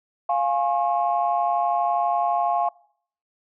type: chord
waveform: sine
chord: Db major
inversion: first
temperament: equal with one note detuned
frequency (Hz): 698.5 / 830.6 / 1080.3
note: F5 / Ab5 / Db6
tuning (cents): 0 / 0 / -45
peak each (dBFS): -21 / -24 / -26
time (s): 0.29-2.69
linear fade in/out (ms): 5
effects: noise-tail reverb RT60 0.6 s tail -24 dB re dry + tanh soft clip ceiling -10 dBFS